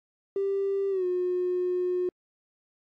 triangle tone with pitch glide, 393.5 to 360.8 Hz, G4 to F#4, +7 to -44 cents, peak -21 dBFS, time 0.36-2.09 s, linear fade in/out 2 ms, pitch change -151 cents, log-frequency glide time 0.9-1.05 s, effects tanh soft clip ceiling -22 dBFS + AAC 64 kbps

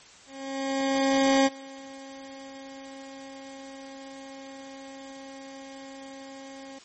20% pulse tone with ADSR envelope, 270.6 Hz, C#4, 42 cents flat, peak -13 dBFS, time 0.26-6.79 s, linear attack 1200 ms, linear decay 31 ms, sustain -23 dB, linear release 8 ms, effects white hiss -51 dBFS RMS until 6.84 s + MP3 32 kbps

